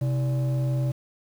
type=tone with frequency modulation; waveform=sine; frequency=130.81 Hz; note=C3; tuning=in tune; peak=-20 dBFS; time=0.01-0.92 s; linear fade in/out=10 ms; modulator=450 Hz; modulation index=0.37; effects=tanh soft clip ceiling -20 dBFS + 8-bit